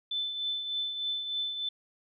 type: tone with tremolo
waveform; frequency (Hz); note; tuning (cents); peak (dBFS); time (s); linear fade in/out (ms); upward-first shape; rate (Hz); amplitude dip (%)
sine; 3520; A7; 0; -28; 0.11-1.69; 5; triangle; 3.3; 55
effects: none